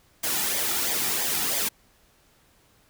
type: noise with flanger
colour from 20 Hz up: white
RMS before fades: -26 dBFS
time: 0.23-1.69 s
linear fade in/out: 10 ms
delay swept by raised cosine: 0.72 to 1.92 ms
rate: 3 Hz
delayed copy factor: -0.55
effects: pink hiss -61 dBFS RMS until 2.89 s